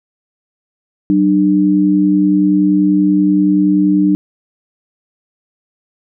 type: tone pair together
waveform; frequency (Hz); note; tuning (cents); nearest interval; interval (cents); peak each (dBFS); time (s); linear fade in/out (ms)
sine; 189.55 / 300; F#3 / D4; +42 / +37; minor sixth; 795; -13 / -10; 1.1-4.15; 0
effects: none